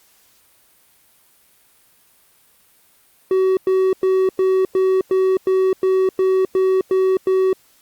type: tone bursts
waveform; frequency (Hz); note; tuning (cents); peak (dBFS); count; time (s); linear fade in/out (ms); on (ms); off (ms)
triangle; 377.4; F#4; +34; -11; 12; 3.31-7.53; 2; 260; 100
effects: white hiss -55 dBFS RMS until 7.81 s + Opus 48 kbps